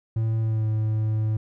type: tone with pitch glide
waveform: triangle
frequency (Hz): 111.7 to 108.77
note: A2 to A2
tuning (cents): +27 to -19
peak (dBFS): -19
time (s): 0.16-1.37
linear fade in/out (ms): 5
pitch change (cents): -46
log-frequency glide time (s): 0.4-0.67
effects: none